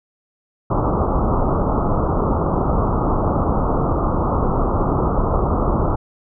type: low-pass noise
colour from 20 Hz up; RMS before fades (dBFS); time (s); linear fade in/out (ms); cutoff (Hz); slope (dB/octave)
pink; -18; 0.7-5.96; 10; 1300; 96
effects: none